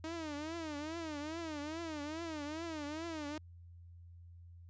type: tone with vibrato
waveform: sawtooth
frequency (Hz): 312.3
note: D#4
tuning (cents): +7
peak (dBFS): -36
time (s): 0.04-3.38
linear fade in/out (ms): 2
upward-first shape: triangle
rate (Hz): 2.4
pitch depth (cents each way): 160
effects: added 86 Hz sine -52 dBFS peak until 4.69 s + resampled to 16000 Hz